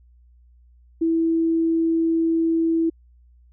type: tone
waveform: sine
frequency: 328.3 Hz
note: E4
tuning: 7 cents flat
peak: -17 dBFS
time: 1.01-2.9 s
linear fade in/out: 10 ms
effects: added 60 Hz sine -50 dBFS peak until 3.52 s